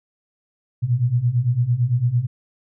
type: beating tone pair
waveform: sine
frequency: 116.54 / 125.44 Hz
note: A#2 / B2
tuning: 0 / +27 cents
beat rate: 8.9 Hz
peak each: -21 / -18 dBFS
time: 0.82-2.27 s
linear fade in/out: 20 ms
effects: none